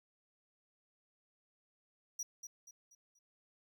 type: tone with echo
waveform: square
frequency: 5800 Hz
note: F#8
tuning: 35 cents flat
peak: -38 dBFS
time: 2.19-2.23 s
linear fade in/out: 5 ms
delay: 240 ms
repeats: 4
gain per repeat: -8 dB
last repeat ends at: 3.19 s
effects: none